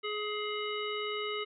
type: harmonic tone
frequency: 420.6 Hz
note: G#4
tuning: 22 cents sharp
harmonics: 1 / 3 / 5 / 7 / 9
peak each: -36 / -39 / -40 / -40 / -45 dBFS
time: 0.03-1.45 s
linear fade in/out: 20 ms
effects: none